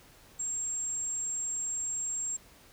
sine tone, 7510 Hz, A#8, 12 cents sharp, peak -31 dBFS, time 0.39-2.37 s, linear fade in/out 10 ms, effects pink hiss -57 dBFS RMS until 2.72 s

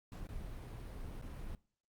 brown noise with dropouts, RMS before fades -45 dBFS, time 0.12-1.55 s, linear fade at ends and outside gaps 1 ms, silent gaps 0.27-0.289 / 1.215-1.223 s, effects noise-tail reverb RT60 0.4 s tail -21 dB re dry + Opus 48 kbps

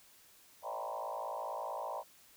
sine tone with frequency modulation, 784 Hz, G5, in tune, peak -37 dBFS, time 0.62-2.04 s, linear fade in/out 50 ms, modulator 55.5 Hz, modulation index 4.3, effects white hiss -62 dBFS RMS until 2.36 s

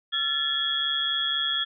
sine tone cluster, 1360 / 1736 / 3295 / 3439 Hz, F6 / A6 / G#7 / A7, -46 / -24 / -14 / -40 cents, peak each -34 / -32 / -25 / -32 dBFS, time 0.12-1.65 s, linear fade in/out 20 ms, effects none

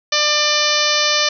harmonic tone with a mistuned harmonic, 596 Hz, D5, 25 cents sharp, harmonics 1 / 2 / 3 / 4 / 5 / 6 / 7 / 8 / 9 / 10, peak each -23 / -23 / -23 / -23 / -23 / -23 / -23 / -23 / -23 / -23 dBFS, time 0.12-1.29 s, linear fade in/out 5 ms, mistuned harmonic 8, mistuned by -21 cents, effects none

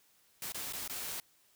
white noise with dropouts, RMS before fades -40 dBFS, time 0.42-1.2 s, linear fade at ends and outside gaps 1 ms, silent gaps 0.521-0.545 / 0.725-0.734 / 0.878-0.897 s, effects white hiss -68 dBFS RMS until 1.55 s

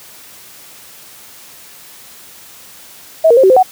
sine tone with pitch steps, 644 / 468.9 / 529 / 380.4 / 516 / 747 Hz, E5 / A#4 / C5 / F#4 / C5 / F#5, -41 / +10 / +19 / +48 / -24 / +16 cents, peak -4 dBFS, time 3.24-3.63 s, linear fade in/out 10 ms, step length 65 ms, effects white hiss -38 dBFS RMS until 3.71 s + high-pass 60 Hz 12 dB/octave

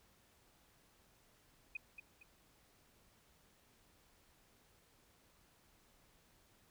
sine tone with echo, 2489 Hz, D#7, in tune, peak -39 dBFS, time 1.75-1.77 s, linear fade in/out 5 ms, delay 230 ms, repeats 2, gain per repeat -8 dB, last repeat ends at 2.23 s, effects pink hiss -70 dBFS RMS until 6.7 s

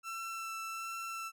30% pulse tone with vibrato, 1337 Hz, E6, 24 cents sharp, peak -36 dBFS, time 0.03-1.32 s, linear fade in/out 50 ms, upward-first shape sine, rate 1.3 Hz, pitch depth 11 cents each way, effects none

